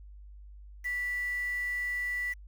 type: tone with quantisation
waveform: sine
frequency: 1967 Hz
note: B6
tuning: 7 cents flat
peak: -30 dBFS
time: 0.84-2.34 s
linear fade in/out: 20 ms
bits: 8
effects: added 50 Hz sine -46 dBFS peak until 2.47 s